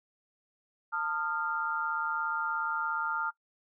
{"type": "tone cluster", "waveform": "sine", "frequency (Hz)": [897, 1232, 1389], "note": ["A5", "D#6", "F6"], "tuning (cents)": [33, -17, -10], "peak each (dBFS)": [-35, -36, -31], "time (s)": [0.92, 3.31], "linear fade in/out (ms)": 20, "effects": ["noise-tail reverb RT60 0.1 s tail -20 dB re dry"]}